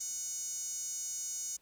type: tone with high-pass filter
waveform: sawtooth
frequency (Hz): 740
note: F#5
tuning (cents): 0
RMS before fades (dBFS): -39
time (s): 0-1.57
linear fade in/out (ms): 10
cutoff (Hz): 6500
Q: 8.7
effects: pink hiss -69 dBFS RMS until 1.61 s